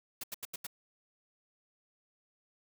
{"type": "noise bursts", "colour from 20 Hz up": "white", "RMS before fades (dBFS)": -40, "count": 5, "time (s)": [0.21, 0.668], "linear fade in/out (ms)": 5, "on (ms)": 26, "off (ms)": 82, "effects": []}